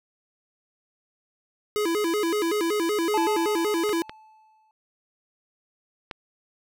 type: tone with vibrato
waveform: square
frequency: 374.1 Hz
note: F#4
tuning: 19 cents sharp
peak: -23 dBFS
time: 1.76-4.02 s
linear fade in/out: 0 ms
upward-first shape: square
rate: 5.3 Hz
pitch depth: 200 cents each way
type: tone with exponential decay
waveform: triangle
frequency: 871 Hz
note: A5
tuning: 18 cents flat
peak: -20 dBFS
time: 3.14-4.71 s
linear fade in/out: 1 ms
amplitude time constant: 340 ms
type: clicks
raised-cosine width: 0.3 ms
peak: -17 dBFS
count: 3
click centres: 3.893 / 4.095 / 6.112 s
effects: none